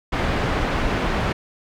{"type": "low-pass noise", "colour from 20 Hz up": "pink", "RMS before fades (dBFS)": -22, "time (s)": [0.12, 1.33], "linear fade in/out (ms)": 10, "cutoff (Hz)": 2400, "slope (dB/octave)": 12, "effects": []}